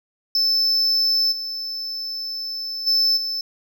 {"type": "tone with level steps", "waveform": "triangle", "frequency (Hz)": 5270, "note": "E8", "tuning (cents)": -1, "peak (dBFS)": [-15, -25, -14, -22], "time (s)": [0.35, 3.41], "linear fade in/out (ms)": 2, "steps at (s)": [1.31, 2.86, 3.16], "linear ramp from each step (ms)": 20, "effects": []}